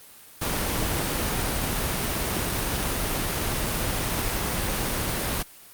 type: noise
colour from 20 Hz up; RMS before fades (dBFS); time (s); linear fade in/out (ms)
pink; -26; 0.41-5.43; 10
effects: white hiss -48 dBFS RMS until 5.73 s + Opus 32 kbps